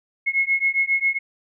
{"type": "beating tone pair", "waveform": "sine", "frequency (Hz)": [2169, 2176.4], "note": ["C#7", "C#7"], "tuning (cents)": [-38, -32], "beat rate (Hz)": 7.4, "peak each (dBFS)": -21, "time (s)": [0.26, 1.19], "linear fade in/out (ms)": 20, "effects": []}